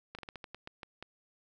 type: slowing click train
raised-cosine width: 0.3 ms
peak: -27 dBFS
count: 10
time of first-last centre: 0.15-1.026 s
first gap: 37 ms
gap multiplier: 1.23
effects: none